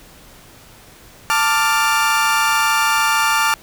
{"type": "chord", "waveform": "30% pulse", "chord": "D minor", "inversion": "second", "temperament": "equal with one note detuned", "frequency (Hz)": [887.7, 1174.7, 1396.9], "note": ["A5", "D6", "F6"], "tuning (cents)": [15, 0, 0], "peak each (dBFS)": -16, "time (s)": [1.3, 3.54], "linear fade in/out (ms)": 0, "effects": ["pink hiss -44 dBFS RMS until 3.62 s"]}